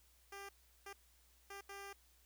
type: tone bursts at uneven times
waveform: 10% pulse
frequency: 397.6 Hz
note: G4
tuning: 25 cents sharp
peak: -40 dBFS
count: 4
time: 0.32-0.49 / 0.86-0.93 / 1.5-1.61 / 1.69-1.93 s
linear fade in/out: 5 ms
effects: added 60 Hz sine -70 dBFS peak until 2.25 s + white hiss -71 dBFS RMS until 2.25 s